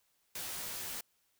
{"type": "noise with comb filter", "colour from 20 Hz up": "white", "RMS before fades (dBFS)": -41, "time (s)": [0.35, 1.01], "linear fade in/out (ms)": 5, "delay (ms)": 15, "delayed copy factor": -0.9, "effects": ["white hiss -75 dBFS RMS until 1.39 s"]}